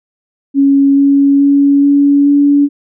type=tone with pitch steps; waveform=sine; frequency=277.2 / 279.3 / 281.4 / 283.5 / 285.7 Hz; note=C#4 / C#4 / C#4 / C#4 / D4; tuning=0 / +13 / +26 / +39 / -48 cents; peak=-5 dBFS; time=0.54-2.69 s; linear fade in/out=50 ms; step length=430 ms; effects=none